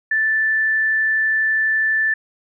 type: tone with frequency modulation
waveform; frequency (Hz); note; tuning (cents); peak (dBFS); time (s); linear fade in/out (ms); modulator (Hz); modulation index
sine; 1760; A6; 0; -15; 0.11-2.14; 5; 32.1; 0.29
effects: none